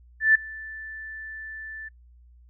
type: tone with ADSR envelope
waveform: sine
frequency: 1760 Hz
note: A6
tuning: in tune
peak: -12 dBFS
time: 0.2-1.89 s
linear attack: 150 ms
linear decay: 7 ms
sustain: -23 dB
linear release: 14 ms
effects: noise-tail reverb RT60 0.1 s tail -26 dB re dry + added 60 Hz sine -50 dBFS peak until 2.49 s